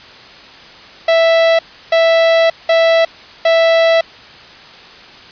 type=tone bursts at uneven times; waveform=45% pulse; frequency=659.3 Hz; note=E5; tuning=in tune; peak=-8 dBFS; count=4; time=1.08-1.59 / 1.92-2.5 / 2.69-3.05 / 3.45-4.01 s; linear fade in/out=5 ms; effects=white hiss -37 dBFS RMS until 5.31 s + resampled to 11025 Hz